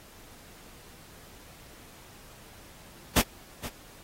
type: noise with echo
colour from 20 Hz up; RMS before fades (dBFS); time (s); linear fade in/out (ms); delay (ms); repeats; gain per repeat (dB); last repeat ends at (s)
pink; -22; 3.16-3.22; 10; 470; 1; -15; 3.69
effects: pink hiss -52 dBFS RMS until 4.03 s + AAC 48 kbps